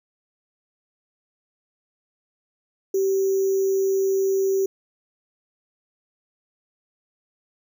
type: tone with sample-and-hold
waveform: sine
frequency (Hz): 385.9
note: G4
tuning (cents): -27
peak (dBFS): -18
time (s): 2.94-4.66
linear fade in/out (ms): 5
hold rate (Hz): 6300
effects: none